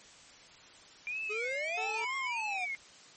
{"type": "tone with vibrato", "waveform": "sine", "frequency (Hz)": 2354, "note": "D7", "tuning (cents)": 3, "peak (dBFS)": -34, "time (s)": [1.07, 2.75], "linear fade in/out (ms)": 0, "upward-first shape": "sine", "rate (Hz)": 1.6, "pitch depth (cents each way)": 190}
{"type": "exponential two-way sweep", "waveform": "square", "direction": "up then down", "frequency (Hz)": [411.1, 1108.7, 707], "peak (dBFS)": -37, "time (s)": [1.29, 2.66], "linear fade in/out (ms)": 20, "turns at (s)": 2.16}
{"type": "tone", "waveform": "20% pulse", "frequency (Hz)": 440, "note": "A4", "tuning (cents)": 0, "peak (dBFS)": -34, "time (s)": [1.77, 2.05], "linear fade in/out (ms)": 10}
{"effects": ["white hiss -55 dBFS RMS until 3.16 s", "MP3 32 kbps"]}